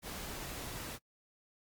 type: noise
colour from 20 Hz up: pink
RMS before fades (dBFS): -43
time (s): 0.02-0.99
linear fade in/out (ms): 50
effects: noise-tail reverb RT60 0.1 s tail -23 dB re dry + Opus 48 kbps